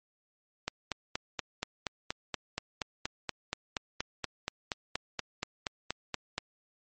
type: click train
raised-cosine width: 0.2 ms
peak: -14 dBFS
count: 25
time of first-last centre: 0.68-6.381 s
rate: 4.21 Hz
effects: MP3 32 kbps